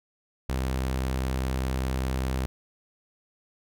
sawtooth tone, 65 Hz, C2, 11 cents flat, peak -22 dBFS, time 0.49-2.46 s, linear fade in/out 0 ms, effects none

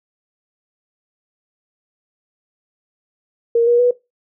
sine tone with pitch steps, 466.2 / 477.9 / 489.9 Hz, A#4 / A#4 / B4, 0 / +43 / -14 cents, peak -10 dBFS, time 3.55-3.91 s, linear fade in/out 5 ms, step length 120 ms, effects noise-tail reverb RT60 0.2 s tail -18 dB re dry

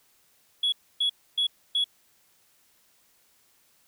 sine tone bursts, 3366 Hz, G#7, 23 cents sharp, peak -20 dBFS, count 4, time 0.63-1.842 s, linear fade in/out 5 ms, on 93 ms, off 280 ms, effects tanh soft clip ceiling -19 dBFS + white hiss -64 dBFS RMS until 3.87 s

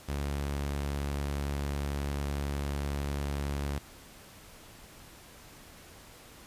sawtooth tone, 71 Hz, C#2, 42 cents sharp, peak -27 dBFS, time 0.08-3.79 s, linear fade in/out 10 ms, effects pink hiss -52 dBFS RMS until 6.46 s + resampled to 32000 Hz

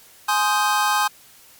square chord, Ab major seventh, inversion none, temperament equal with one note detuned, 838.8 / 1046.5 / 1244.5 / 1568 Hz, Ab5 / C6 / Eb6 / G6, +17 / 0 / 0 / 0 cents, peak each -22 / -24 / -24 / -25 dBFS, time 0.28-1.08 s, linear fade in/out 10 ms, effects white hiss -49 dBFS RMS until 1.59 s + MP3 96 kbps

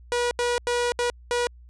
sawtooth tone bursts at uneven times, 483.5 Hz, B4, 37 cents flat, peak -18 dBFS, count 5, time 0.12-0.31 / 0.39-0.58 / 0.67-0.92 / 0.99-1.1 / 1.31-1.47 s, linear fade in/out 0 ms, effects added 60 Hz sine -45 dBFS peak until 1.69 s + resampled to 22050 Hz

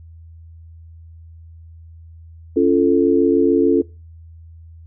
sine chord, Db augmented, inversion none, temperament equal with one note detuned, 277.2 / 344 / 440 Hz, Db4 / F4 / A4, 0 / -26 / 0 cents, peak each -16 dBFS, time 2.56-3.82 s, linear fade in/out 10 ms, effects noise-tail reverb RT60 0.3 s tail -21 dB re dry + added 82 Hz sine -38 dBFS peak until 4.86 s

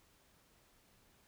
silence, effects pink hiss -69 dBFS RMS until 1.27 s

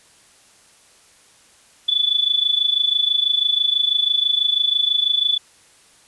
sine tone with amplitude modulation, 3462 Hz, A7, 29 cents flat, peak -12 dBFS, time 1.88-5.38 s, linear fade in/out 10 ms, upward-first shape sine, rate 26.1 Hz, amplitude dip 80%, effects white hiss -52 dBFS RMS until 6.07 s + resampled to 24000 Hz

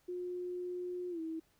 sine tone with pitch glide, 358.3 to 322.9 Hz, F4 to E4, +44 to -36 cents, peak -37 dBFS, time 0.08-1.4 s, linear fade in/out 10 ms, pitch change -180 cents, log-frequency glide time 1.1-1.2 s, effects pink hiss -72 dBFS RMS until 1.59 s

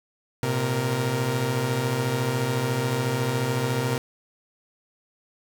sawtooth tone cluster, 115 / 129 / 467.3 Hz, A#2 / C3 / A#4, -23 / -24 / +4 cents, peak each -27 / -21 / -25 dBFS, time 0.43-3.98 s, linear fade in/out 0 ms, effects none

